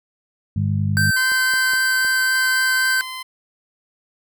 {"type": "harmonic tone", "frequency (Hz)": 50.5, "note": "G#1", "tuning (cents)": -48, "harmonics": [2, 3, 4], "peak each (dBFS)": [-19, -23, -25], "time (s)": [0.56, 1.11], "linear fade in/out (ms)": 5}
{"type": "tone with vibrato", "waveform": "square", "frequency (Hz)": 1551, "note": "G6", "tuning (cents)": -19, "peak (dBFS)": -17, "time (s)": [0.97, 3.01], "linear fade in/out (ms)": 0, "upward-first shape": "triangle", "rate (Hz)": 3.8, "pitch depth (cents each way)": 10}
{"type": "tone with tremolo", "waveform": "15% pulse", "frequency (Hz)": 1031, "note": "C6", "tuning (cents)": -26, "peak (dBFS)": -19, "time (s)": [1.16, 3.23], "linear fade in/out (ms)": 10, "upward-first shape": "square", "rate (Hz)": 0.84, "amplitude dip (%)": 30}
{"type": "clicks", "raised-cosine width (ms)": 1, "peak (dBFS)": -23, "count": 4, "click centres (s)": [1.319, 1.538, 1.735, 2.048]}
{"effects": []}